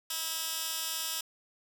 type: tone with high-pass filter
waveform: 15% pulse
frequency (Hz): 323.3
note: E4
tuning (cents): -34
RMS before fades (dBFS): -35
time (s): 0.1-1.21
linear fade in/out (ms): 5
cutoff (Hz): 3600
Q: 0.58
effects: 9-bit

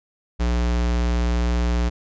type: tone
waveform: square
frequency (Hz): 59.5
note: A#1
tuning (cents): +36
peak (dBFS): -19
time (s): 0.39-1.9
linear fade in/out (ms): 20
effects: resampled to 16000 Hz

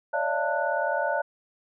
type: tone cluster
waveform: sine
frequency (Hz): 562 / 601 / 682 / 893 / 1473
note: C#5 / D5 / F5 / A5 / F#6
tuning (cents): +24 / +40 / -41 / +25 / -8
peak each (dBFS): -30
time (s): 0.13-1.22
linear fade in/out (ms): 10
effects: none

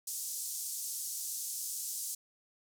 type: band-pass noise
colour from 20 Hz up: pink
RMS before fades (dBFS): -39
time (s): 0.07-2.15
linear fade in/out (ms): 5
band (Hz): 6000 to 14000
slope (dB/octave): 24
effects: none

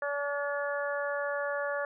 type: harmonic tone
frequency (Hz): 286.1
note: D4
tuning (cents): -45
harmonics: 2 / 3 / 4 / 5 / 6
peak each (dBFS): -32 / -42 / -39 / -38 / -37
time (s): 0.02-1.85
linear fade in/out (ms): 2
effects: none

